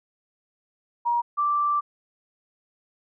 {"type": "tone pair in turn", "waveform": "sine", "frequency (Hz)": [950, 1172.4], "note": ["A#5", "D6"], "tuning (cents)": [33, -3], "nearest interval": "major third", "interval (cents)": 364, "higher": "second", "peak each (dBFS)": -20, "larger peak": "neither", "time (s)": [[1.05, 1.22], [1.37, 1.81]], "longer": "second", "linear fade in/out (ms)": 20, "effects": []}